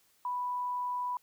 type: tone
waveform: sine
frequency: 987.8 Hz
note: B5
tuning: in tune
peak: -31 dBFS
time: 0.25-1.17 s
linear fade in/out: 2 ms
effects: white hiss -68 dBFS RMS until 1.22 s